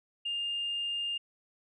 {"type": "tone", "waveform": "sine", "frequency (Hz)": 2813, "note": "F7", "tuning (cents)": 12, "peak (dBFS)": -30, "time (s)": [0.25, 1.18], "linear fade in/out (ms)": 10, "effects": ["tanh soft clip ceiling -26 dBFS"]}